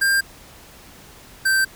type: tone pair in turn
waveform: square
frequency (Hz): 1594 / 1560.3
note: G6 / G6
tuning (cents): +28 / -9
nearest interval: unison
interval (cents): 37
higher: first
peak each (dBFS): -16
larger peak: neither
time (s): 0.01-0.21 / 1.45-1.65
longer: neither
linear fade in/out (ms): 10
effects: pink hiss -45 dBFS RMS until 1.75 s